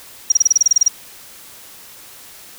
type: tone bursts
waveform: sine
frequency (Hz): 5700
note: F8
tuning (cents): +34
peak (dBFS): -7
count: 12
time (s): 0.3-0.882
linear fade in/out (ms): 5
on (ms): 21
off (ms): 30
effects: white hiss -40 dBFS RMS until 2.58 s